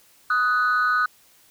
sine tone pair together, 1249.6 / 1486 Hz, D#6 / F#6, +7 / +7 cents, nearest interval minor third, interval 300 cents, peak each -19 dBFS, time 0.3-1.06 s, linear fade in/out 5 ms, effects tanh soft clip ceiling -14 dBFS + white hiss -56 dBFS RMS until 1.5 s

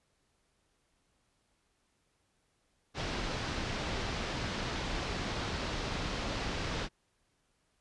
pink low-pass noise, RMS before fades -36 dBFS, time 2.94-6.89 s, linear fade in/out 50 ms, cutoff 5400 Hz, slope 24 dB/octave, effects pink hiss -75 dBFS RMS until 7.8 s + resampled to 24000 Hz

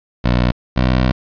15% pulse tone pair in turn, 61 / 63.08 Hz, B1 / B1, -21 / +37 cents, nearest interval minor second, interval 58 cents, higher second, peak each -6 dBFS, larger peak neither, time 0.24-0.52 / 0.76-1.12 s, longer second, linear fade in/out 10 ms, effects resampled to 11025 Hz + 8-bit

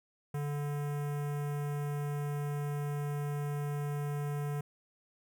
square tone with notch filter, 145.3 Hz, D3, 18 cents flat, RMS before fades -35 dBFS, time 0.34-4.61 s, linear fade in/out 5 ms, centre 4200 Hz, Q 0.53, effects none

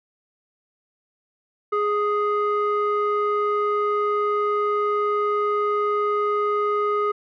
square tone with low-pass filter, 415.3 Hz, G#4, in tune, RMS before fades -22 dBFS, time 1.72-7.12 s, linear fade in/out 10 ms, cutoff 1400 Hz, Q 3.6, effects none

